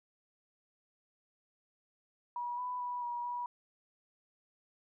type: tone with pitch steps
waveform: sine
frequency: 966 / 993 / 980 / 960 / 971 Hz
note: B5 / B5 / B5 / B5 / B5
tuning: -39 / +9 / -14 / -49 / -30 cents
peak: -35 dBFS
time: 2.36-3.46 s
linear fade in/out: 2 ms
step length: 220 ms
effects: none